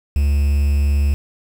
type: tone with quantisation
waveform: triangle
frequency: 71.5 Hz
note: D2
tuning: 46 cents flat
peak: -11 dBFS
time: 0.16-1.14 s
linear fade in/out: 0 ms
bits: 6
effects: none